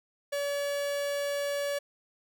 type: tone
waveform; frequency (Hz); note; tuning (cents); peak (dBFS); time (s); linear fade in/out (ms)
45% pulse; 570; C#5; +48; -29; 0.32-1.79; 10
effects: none